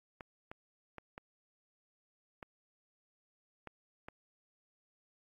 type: clicks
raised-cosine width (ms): 0.5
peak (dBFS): -30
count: 7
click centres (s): 0.208 / 0.515 / 0.983 / 1.179 / 2.428 / 3.673 / 4.085
effects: AAC 48 kbps